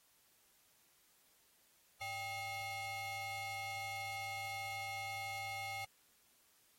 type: ring-modulated tone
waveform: 40% pulse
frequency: 684 Hz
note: F5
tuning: 36 cents flat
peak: -37 dBFS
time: 2.01-5.85 s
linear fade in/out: 5 ms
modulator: 1470 Hz
effects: white hiss -71 dBFS RMS until 6.78 s + AAC 48 kbps